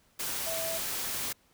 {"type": "tone in noise", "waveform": "sine", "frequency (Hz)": 655, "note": "E5", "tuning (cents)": -11, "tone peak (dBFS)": -35, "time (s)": [0.46, 0.78], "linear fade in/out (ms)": 10, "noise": "white", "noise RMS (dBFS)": -34, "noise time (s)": [0.19, 1.33], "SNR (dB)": -4, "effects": ["pink hiss -66 dBFS RMS until 1.53 s"]}